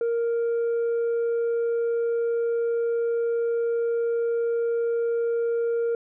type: tone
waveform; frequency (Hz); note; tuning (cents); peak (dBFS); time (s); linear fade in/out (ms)
sine; 466.2; A#4; 0; -19; 0.01-5.95; 2
effects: tanh soft clip ceiling -21 dBFS